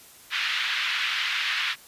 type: band-pass noise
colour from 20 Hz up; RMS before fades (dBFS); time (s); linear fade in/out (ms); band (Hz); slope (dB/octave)
white; -27; 0.3-1.76; 50; 1400 to 3400; 24
effects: white hiss -50 dBFS RMS until 1.87 s + resampled to 32000 Hz